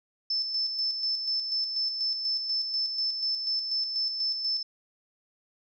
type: tone with tremolo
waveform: sine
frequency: 5274 Hz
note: E8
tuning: in tune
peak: -25 dBFS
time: 0.3-4.63 s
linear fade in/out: 5 ms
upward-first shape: square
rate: 4.1 Hz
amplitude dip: 45%
effects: none